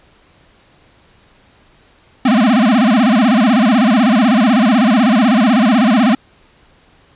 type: tone with vibrato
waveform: square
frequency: 233.1 Hz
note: A#3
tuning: in tune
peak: -9 dBFS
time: 2.25-6.15 s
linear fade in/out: 5 ms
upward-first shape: sine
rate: 16 Hz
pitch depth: 250 cents each way
effects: pink hiss -50 dBFS RMS until 7.15 s + resampled to 8000 Hz